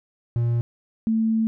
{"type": "tone pair in turn", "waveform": ["triangle", "sine"], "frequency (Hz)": [118.2, 222.7], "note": ["A#2", "A3"], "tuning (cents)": [24, 21], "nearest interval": "major seventh", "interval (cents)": 1097, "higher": "second", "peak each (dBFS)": [-17, -18], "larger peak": "first", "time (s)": [[0.36, 0.61], [1.07, 1.47]], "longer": "second", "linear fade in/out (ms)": 0, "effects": []}